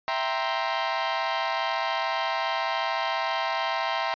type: chord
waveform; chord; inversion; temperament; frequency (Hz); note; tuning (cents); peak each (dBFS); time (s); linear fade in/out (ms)
sawtooth; C dominant seventh; first; equal; 659.3 / 784 / 932.3 / 1046.5; E5 / G5 / Bb5 / C6; 0 / 0 / 0 / 0; -27; 0.08-4.14; 0
effects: resampled to 11025 Hz